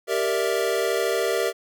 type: chord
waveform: square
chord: E half-diminished seventh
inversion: first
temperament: equal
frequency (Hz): 392 / 466.2 / 587.3 / 659.3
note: G4 / Bb4 / D5 / E5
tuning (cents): 0 / 0 / 0 / 0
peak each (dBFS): -27 / -26 / -30 / -29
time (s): 0.07-1.53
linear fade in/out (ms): 50
effects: none